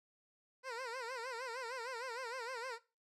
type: tone with vibrato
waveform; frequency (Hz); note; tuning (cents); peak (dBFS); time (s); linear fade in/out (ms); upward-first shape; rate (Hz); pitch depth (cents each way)
15% pulse; 490; B4; -14; -35; 0.63-2.79; 50; sine; 6.5; 140
effects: noise-tail reverb RT60 0.3 s tail -19 dB re dry + low-pass 7000 Hz 12 dB/octave